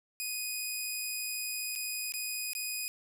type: tone with dropouts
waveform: 10% pulse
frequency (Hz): 2489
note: D#7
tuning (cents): 0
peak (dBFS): -25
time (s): 0.2-2.88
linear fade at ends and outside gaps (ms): 0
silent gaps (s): 1.753-1.759 / 2.121-2.139 / 2.533-2.551
effects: none